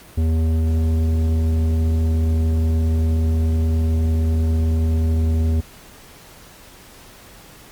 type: tone with tanh clipping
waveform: triangle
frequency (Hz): 80.5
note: E2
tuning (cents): -41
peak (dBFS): -17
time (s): 0.17-5.61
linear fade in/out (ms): 10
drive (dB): 16
effects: pink hiss -44 dBFS RMS until 7.71 s + Opus 48 kbps